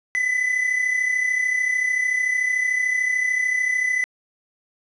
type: tone pair together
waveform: triangle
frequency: 1975.5 / 2009 Hz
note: B6 / B6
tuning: 0 / +29 cents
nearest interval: unison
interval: 29 cents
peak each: -25 / -18 dBFS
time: 0.15-4.04 s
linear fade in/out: 0 ms
effects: resampled to 24000 Hz + 8-bit